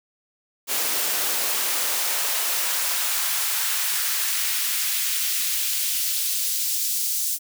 white noise with high-pass filter sweep, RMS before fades -24 dBFS, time 0.67-7.39 s, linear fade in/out 50 ms, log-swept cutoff 290 to 5700 Hz, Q 0.85, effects none

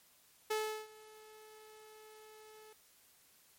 sawtooth tone with ADSR envelope, 432.1 Hz, A4, 31 cents flat, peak -28 dBFS, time 0.5-2.73 s, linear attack 10 ms, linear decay 360 ms, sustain -23 dB, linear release 4 ms, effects white hiss -66 dBFS RMS until 3.58 s + MP3 64 kbps

